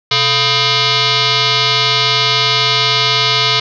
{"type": "tone with frequency modulation", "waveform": "sine", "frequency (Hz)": 438.6, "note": "A4", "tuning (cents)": -6, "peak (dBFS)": -10, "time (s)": [0.11, 3.6], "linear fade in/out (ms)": 5, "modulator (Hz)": 564, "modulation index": 7.9, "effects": []}